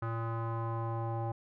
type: tone with low-pass filter sweep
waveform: square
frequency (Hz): 114.5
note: A#2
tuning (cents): -31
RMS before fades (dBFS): -35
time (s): 0.02-1.32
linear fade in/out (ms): 5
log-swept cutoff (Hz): 1300 to 840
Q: 4.1
effects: none